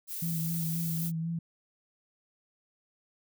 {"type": "noise", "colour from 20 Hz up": "violet", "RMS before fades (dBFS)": -37, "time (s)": [0.07, 1.12], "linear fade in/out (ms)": 50}
{"type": "tone with vibrato", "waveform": "sine", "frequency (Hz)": 164.81, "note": "E3", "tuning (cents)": 0, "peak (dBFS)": -30, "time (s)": [0.22, 1.39], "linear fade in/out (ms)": 5, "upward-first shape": "sine", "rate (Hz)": 3.9, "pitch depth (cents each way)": 32}
{"effects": []}